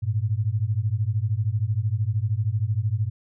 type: beating tone pair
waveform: sine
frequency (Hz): 100.8 / 113.8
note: G2 / A#2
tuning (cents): +49 / -41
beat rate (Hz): 13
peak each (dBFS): -24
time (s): 0.02-3.1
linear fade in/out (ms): 20
effects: none